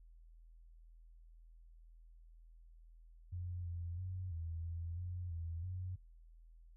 sine tone with pitch steps, 88.8 / 86 / 92.2 / 82.5 / 84.2 / 89.3 / 83.3 / 91.7 Hz, F2 / F2 / F#2 / E2 / E2 / F2 / E2 / F#2, +29 / -26 / -6 / +2 / +37 / +39 / +19 / -15 cents, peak -40 dBFS, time 3.32-5.96 s, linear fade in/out 10 ms, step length 330 ms, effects noise-tail reverb RT60 0.3 s tail -24 dB re dry + added 41 Hz sine -57 dBFS peak until 6.76 s

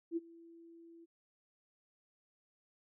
sine tone with ADSR envelope, 334.2 Hz, E4, 24 cents sharp, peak -31 dBFS, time 0.11-1.06 s, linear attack 57 ms, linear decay 27 ms, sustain -23 dB, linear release 23 ms, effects none

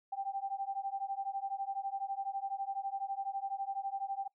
sine beating tone pair, 780 / 792 Hz, G5 / G5, -9 / +18 cents, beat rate 12 Hz, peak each -38 / -38 dBFS, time 0.12-4.28 s, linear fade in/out 10 ms, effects noise-tail reverb RT60 0.1 s tail -23 dB re dry

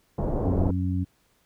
pink low-pass noise, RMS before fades -26 dBFS, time 0.18-0.71 s, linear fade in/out 5 ms, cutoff 730 Hz, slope 24 dB/octave
harmonic tone, 91.5 Hz, F#2, 19 cents flat, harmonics 1 / 2 / 3, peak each -25 / -30 / -30 dBFS, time 0.45-1.05 s, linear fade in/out 20 ms
effects pink hiss -66 dBFS RMS until 1.45 s

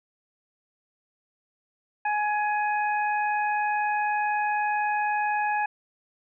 harmonic tone, 838 Hz, G#5, 15 cents sharp, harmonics 1 / 2 / 3, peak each -24 / -30 / -34 dBFS, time 2.05-5.66 s, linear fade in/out 5 ms, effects none

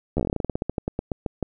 slowing click train, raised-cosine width 2 ms, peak -11 dBFS, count 22, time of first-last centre 0.17-1.427 s, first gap 12 ms, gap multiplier 1.14, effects none

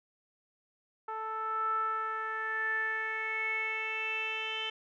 10% pulse tone with low-pass filter sweep, 440 Hz, A4, in tune, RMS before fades -34 dBFS, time 1.08-4.7 s, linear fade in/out 5 ms, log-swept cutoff 1100 to 3100 Hz, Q 8.3, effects none

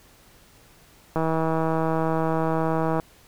click train, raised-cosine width 1 ms, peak -11 dBFS, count 297, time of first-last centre 1.16-2.999 s, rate 161 Hz, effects pink hiss -54 dBFS RMS until 3.27 s

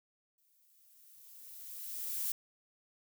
violet noise with exponential growth, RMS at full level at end -34 dBFS, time 0.38-2.32 s, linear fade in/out 2 ms, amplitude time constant 420 ms, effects none

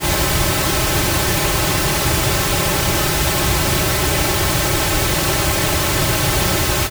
pink noise with comb filter, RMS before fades -17 dBFS, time 0-6.9 s, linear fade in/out 50 ms, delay 4.2 ms, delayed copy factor -0.75, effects none

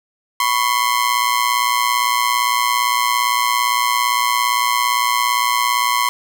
sawtooth ring-modulated tone, 1046.5 Hz, C6, in tune, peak -8 dBFS, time 0.4-6.09 s, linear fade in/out 0 ms, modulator 58.8 Hz, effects none

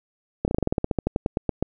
slowing click train, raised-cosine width 2 ms, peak -8 dBFS, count 18, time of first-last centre 0.45-1.626 s, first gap 29 ms, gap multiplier 1.1, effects none

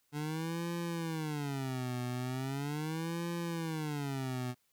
25% pulse tone with vibrato, 145.6 Hz, D3, 15 cents flat, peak -31 dBFS, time 0.12-4.55 s, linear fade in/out 50 ms, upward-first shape sine, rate 0.39 Hz, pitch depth 280 cents each way, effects white hiss -75 dBFS RMS until 4.72 s

